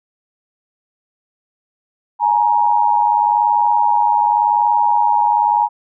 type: tone pair together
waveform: sine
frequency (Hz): 841.1 / 942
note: G#5 / A#5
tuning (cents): +22 / +18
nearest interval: major second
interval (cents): 196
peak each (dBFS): -14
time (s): 2.19-5.69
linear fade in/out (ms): 50
effects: none